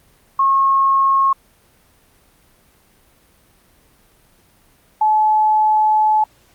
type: tone pair in turn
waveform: sine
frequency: 1086 / 859.9 Hz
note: C#6 / A5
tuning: -36 / -40 cents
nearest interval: major third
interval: 404 cents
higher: first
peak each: -11 dBFS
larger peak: neither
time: 0.39-1.33 / 5.01-6.24 s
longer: second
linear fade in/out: 5 ms
effects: pink hiss -54 dBFS RMS until 6.54 s + Opus 32 kbps